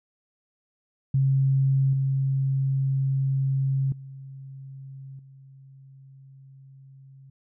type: tone with level steps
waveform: sine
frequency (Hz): 135.1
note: C#3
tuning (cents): -44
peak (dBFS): -18 / -21 / -38 / -46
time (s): 1.14-7.3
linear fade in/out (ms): 5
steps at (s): 1.93 / 3.92 / 5.19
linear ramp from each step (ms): 2
effects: none